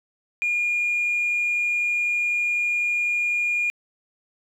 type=tone; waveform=sine; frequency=2424 Hz; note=D#7; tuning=46 cents flat; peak=-19 dBFS; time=0.42-3.7 s; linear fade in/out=0 ms; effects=tanh soft clip ceiling -17 dBFS + 9-bit